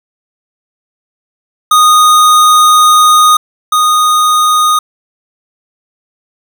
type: tone pair in turn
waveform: square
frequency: 1237 / 1237 Hz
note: D#6 / D#6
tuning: -10 / -10 cents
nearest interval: unison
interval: 0 cents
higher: neither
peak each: -4 / -7 dBFS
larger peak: first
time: 1.71-3.37 / 3.72-4.79 s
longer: first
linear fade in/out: 5 ms
effects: none